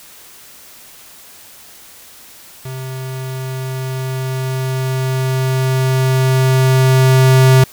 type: tone with level ramp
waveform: square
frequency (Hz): 130.81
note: C3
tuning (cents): 0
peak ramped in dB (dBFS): -25 to -6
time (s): 2.65-7.64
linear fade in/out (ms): 5
effects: white hiss -40 dBFS RMS until 7.72 s